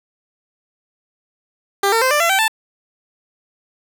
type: tone with pitch steps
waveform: 15% pulse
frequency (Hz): 397.5 / 454 / 518.5 / 592.1 / 676.3 / 772.4 / 882.1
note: G4 / A#4 / C5 / D5 / E5 / G5 / A5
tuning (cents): +24 / -46 / -16 / +14 / +44 / -26 / +4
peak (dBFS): -7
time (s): 1.83-2.481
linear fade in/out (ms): 5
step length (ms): 93
effects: none